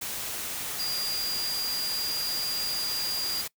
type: tone in noise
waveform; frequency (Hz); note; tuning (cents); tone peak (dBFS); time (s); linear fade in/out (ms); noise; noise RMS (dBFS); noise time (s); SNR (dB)
sine; 4812; D8; +41; -28; 0.79-3.42; 10; white; -34; 0.01-3.48; +3
effects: noise-tail reverb RT60 0.1 s tail -22 dB re dry